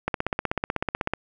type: click train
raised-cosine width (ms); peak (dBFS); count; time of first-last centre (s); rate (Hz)
0.5; -9; 18; 0.08-1.136; 16.1
effects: none